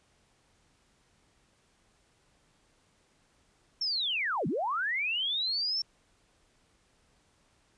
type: linear two-way sweep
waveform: sine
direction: down then up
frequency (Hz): 5490 to 132.8 to 5490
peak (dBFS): -28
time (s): 3.81-5.82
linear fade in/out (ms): 5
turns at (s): 4.47
effects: pink hiss -68 dBFS RMS until 7.77 s + resampled to 22050 Hz